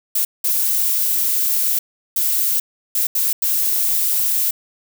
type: noise bursts at uneven times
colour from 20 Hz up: violet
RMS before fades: -18 dBFS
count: 6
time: 0.15-0.25 / 0.44-1.79 / 2.16-2.6 / 2.95-3.07 / 3.15-3.33 / 3.42-4.51 s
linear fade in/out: 5 ms
effects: none